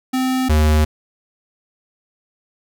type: tone pair in turn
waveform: square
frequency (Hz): 258.6 / 76.72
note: C4 / D#2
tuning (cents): -20 / -24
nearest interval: octave + major sixth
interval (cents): 2104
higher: first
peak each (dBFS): -17 / -12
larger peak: second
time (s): 0.13-0.49 / 0.49-0.85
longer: neither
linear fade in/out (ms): 10
effects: none